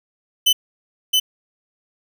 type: tone with echo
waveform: 40% pulse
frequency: 3022 Hz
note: F#7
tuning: 36 cents sharp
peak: -11 dBFS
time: 0.46-0.53 s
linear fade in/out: 10 ms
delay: 670 ms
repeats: 1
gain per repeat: -2 dB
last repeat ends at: 1.2 s
effects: none